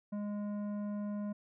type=tone with tanh clipping; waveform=triangle; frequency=206.4 Hz; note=G#3; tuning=10 cents flat; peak=-37 dBFS; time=0.12-1.33 s; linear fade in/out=10 ms; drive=15 dB; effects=none